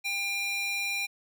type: tone with high-pass filter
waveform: square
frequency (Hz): 799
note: G5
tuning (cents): +33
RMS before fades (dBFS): -31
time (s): 0.04-1.07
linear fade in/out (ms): 20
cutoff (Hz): 2400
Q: 2.1
effects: none